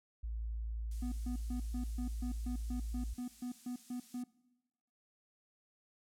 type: tone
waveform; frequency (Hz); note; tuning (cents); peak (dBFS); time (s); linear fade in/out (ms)
sine; 55.8; A1; +25; -37; 0.23-3.14; 10
type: noise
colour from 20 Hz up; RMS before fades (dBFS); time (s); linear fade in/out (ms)
violet; -50; 0.91-4.23; 5
type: tone bursts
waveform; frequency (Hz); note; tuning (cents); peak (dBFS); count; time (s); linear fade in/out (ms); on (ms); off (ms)
triangle; 246.9; B3; 0; -36; 14; 1.02-4.24; 5; 100; 140
effects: noise-tail reverb RT60 1.0 s tail -20 dB re dry + low-pass 8000 Hz 12 dB/octave